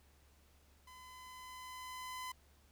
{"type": "tone with level ramp", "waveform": "sawtooth", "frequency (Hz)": 1015, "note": "B5", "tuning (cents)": 47, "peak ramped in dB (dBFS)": [-51, -38], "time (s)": [0.87, 2.32], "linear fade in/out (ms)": 5, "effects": ["added 71 Hz sine -66 dBFS peak until 2.71 s", "pink hiss -70 dBFS RMS until 2.71 s"]}